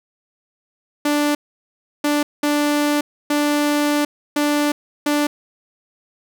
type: tone bursts at uneven times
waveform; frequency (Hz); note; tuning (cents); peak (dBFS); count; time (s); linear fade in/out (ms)
sawtooth; 293.7; D4; 0; -12; 6; 1.05-1.35 / 2.04-2.23 / 2.43-3.01 / 3.3-4.05 / 4.36-4.72 / 5.06-5.27; 5
effects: none